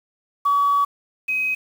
sine tone pair in turn, 1136 / 2527 Hz, C#6 / D#7, +42 / +26 cents, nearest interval octave + major second, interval 1384 cents, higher second, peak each -14 / -19 dBFS, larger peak first, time 0.45-0.85 / 1.28-1.55 s, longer first, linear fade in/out 10 ms, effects tanh soft clip ceiling -11 dBFS + 7-bit

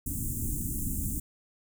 pink band-stop noise, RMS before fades -32 dBFS, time 0.06-1.2 s, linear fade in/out 5 ms, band 300 to 7300 Hz, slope 48 dB/octave, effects none

